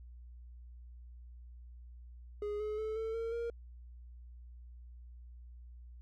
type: tone with pitch steps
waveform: triangle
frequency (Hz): 415.3 / 425.3 / 435.4 / 445.9 / 456.6 / 467.5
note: G#4 / G#4 / A4 / A4 / A#4 / A#4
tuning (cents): 0 / +41 / -18 / +23 / -36 / +5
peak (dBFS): -33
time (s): 2.42-3.5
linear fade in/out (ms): 2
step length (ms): 180
effects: added 60 Hz sine -49 dBFS peak until 6.01 s